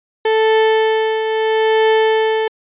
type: tone with tremolo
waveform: 35% pulse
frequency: 440 Hz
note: A4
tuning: in tune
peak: -8 dBFS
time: 0.25-2.48 s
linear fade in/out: 5 ms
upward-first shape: triangle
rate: 0.76 Hz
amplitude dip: 55%
effects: resampled to 8000 Hz